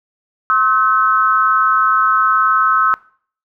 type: tone with amplitude modulation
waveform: sine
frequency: 1291 Hz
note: E6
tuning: 37 cents flat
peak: -6 dBFS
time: 0.5-2.94 s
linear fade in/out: 0 ms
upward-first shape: sine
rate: 219 Hz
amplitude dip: 95%
effects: noise-tail reverb RT60 0.5 s tail -21 dB re dry